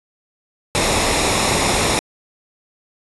pink noise with comb filter, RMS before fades -17 dBFS, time 0.75-1.99 s, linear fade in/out 0 ms, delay 0.65 ms, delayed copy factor -0.5, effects resampled to 24000 Hz

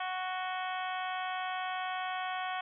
harmonic tone with a mistuned harmonic, 370.1 Hz, F#4, in tune, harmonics 2 / 3 / 4 / 5 / 6 / 7 / 8 / 9, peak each -36 / -40 / -42 / -44 / -46 / -47 / -48 / -49 dBFS, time 0-2.61 s, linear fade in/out 5 ms, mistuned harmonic 8, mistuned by +66 cents, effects none

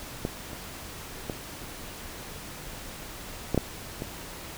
clicks, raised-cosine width 2 ms, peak -14 / -26 / -17 / -11 / -8 / -18 dBFS, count 6, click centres 0.251 / 0.532 / 1.298 / 3.546 / 3.577 / 4.021 s, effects pink hiss -41 dBFS RMS until 4.57 s

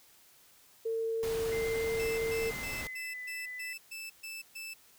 sine tone, 451.8 Hz, A4, 46 cents sharp, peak -30 dBFS, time 0.85-2.51 s, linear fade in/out 10 ms
pink noise, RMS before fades -41 dBFS, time 1.23-2.87 s, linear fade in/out 0 ms
sine tone with pitch glide, 2083 to 1998.1 Hz, C7 to B6, -8 to +20 cents, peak -39 dBFS, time 1.52-3.73 s, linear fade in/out 2 ms, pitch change -72 cents, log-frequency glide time 2.43-3.21 s
sawtooth tone bursts, 2637 Hz, E7, in tune, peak -37 dBFS, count 9, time 1.99-4.74 s, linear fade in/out 10 ms, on 190 ms, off 130 ms
effects white hiss -61 dBFS RMS until 4.98 s

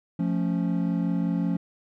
triangle chord, F augmented, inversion none, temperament equal, 174.61 / 220 / 277.2 Hz, F3 / A3 / C#4, 0 / 0 / 0 cents, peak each -23 / -28 / -27 dBFS, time 0.19-1.57 s, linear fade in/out 5 ms, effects none

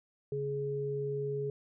sine tone pair together, 139.79 / 418.9 Hz, C#3 / G#4, +15 / +15 cents, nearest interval octave + perfect fifth, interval 1900 cents, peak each -37 / -33 dBFS, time 0.32-1.5 s, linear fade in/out 2 ms, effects none

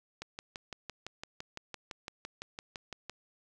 click train, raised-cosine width 0.2 ms, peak -23 dBFS, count 18, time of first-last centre 0.22-3.096 s, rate 5.91 Hz, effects none

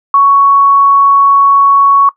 sine tone, 1114 Hz, C#6, 8 cents sharp, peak -3 dBFS, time 0.14-2.09 s, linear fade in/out 2 ms, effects noise-tail reverb RT60 0.1 s tail -18 dB re dry

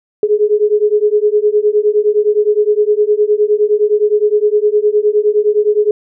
sine beating tone pair, 415.3 / 425 Hz, G#4 / G#4, 0 / +40 cents, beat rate 9.7 Hz, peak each -12 dBFS, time 0.23-5.91 s, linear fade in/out 2 ms, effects none

